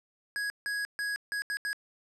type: tone bursts at uneven times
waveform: square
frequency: 1661.2 Hz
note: G#6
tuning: in tune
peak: -31 dBFS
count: 6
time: 0.36-0.5 / 0.66-0.85 / 0.99-1.16 / 1.32-1.42 / 1.5-1.57 / 1.65-1.73 s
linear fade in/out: 0 ms
effects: low-pass 10000 Hz 12 dB/octave